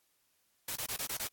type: noise bursts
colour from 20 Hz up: white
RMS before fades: -37 dBFS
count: 6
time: 0.68-1.274 s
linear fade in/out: 5 ms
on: 79 ms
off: 24 ms
effects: white hiss -74 dBFS RMS until 1.32 s + AAC 64 kbps